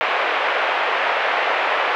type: band-pass noise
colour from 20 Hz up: pink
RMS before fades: -20 dBFS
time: 0.01-1.95 s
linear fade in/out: 0 ms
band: 540 to 2700 Hz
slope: 24 dB/octave
effects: none